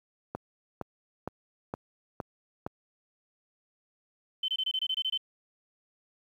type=click train; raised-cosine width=1 ms; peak=-19 dBFS; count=6; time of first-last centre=0.35-2.665 s; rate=2.16 Hz
type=tone bursts; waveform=sine; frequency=3069 Hz; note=G7; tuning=37 cents flat; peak=-27 dBFS; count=10; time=4.43-5.176 s; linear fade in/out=5 ms; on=53 ms; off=24 ms
effects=high-pass 80 Hz 12 dB/octave + 10-bit